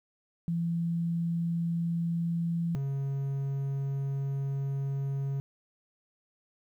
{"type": "tone pair in turn", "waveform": ["sine", "triangle"], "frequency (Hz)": [168.6, 137.72], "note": ["E3", "C#3"], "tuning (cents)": [39, -11], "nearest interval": "major third", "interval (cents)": 350, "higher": "first", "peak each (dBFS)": -27, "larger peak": "neither", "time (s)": [[0.48, 2.75], [2.75, 5.4]], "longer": "second", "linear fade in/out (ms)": 0, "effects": ["11-bit"]}